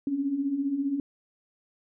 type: beating tone pair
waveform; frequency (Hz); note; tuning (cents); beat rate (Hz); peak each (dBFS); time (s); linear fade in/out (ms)
sine; 265.9 / 280.9; C4 / C#4; +28 / +23; 15; -33 / -26; 0.07-1; 2
effects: none